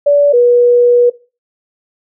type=tone pair in turn; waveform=sine; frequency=576 / 484.4 Hz; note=D5 / B4; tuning=-34 / -34 cents; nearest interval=minor third; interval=300 cents; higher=first; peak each=-5 dBFS; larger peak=neither; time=0.06-0.33 / 0.33-1.1 s; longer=second; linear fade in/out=10 ms; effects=noise-tail reverb RT60 0.3 s tail -18 dB re dry